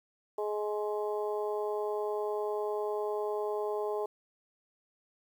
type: harmonic tone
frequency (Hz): 210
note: G#3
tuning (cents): +19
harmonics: 2 / 3 / 4 / 5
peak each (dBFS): -32 / -38 / -39 / -43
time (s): 0.38-4.06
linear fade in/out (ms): 5
effects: 10-bit